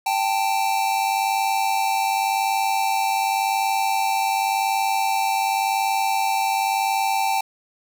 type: tone pair together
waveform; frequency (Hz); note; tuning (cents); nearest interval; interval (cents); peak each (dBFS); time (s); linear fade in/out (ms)
square; 784 / 884.9; G5 / A5; 0 / +10; major second; 210; -22 / -24; 0.06-7.41; 5
effects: none